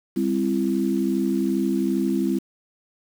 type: tone cluster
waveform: sine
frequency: 199.9 / 262.4 / 334.8 Hz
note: G3 / C4 / E4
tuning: +34 / +5 / +27 cents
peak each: -24 dBFS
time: 0.16-2.39 s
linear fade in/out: 10 ms
effects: 7-bit